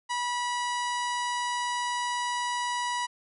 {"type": "harmonic tone with a mistuned harmonic", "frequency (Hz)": 974, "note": "B5", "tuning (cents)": -24, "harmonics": [1, 2, 3, 4, 5, 6, 7, 8, 9, 10], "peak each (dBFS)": [-29, -35, -39, -41, -43, -45, -46, -47, -48, -49], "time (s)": [0.09, 3.07], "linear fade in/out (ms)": 20, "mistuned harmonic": 8, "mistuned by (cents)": 22, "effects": []}